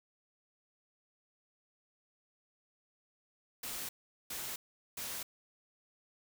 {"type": "noise bursts", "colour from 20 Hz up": "white", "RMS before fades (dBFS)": -41, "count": 3, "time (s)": [3.63, 5.23], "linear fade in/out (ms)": 5, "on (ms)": 260, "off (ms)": 410, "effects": []}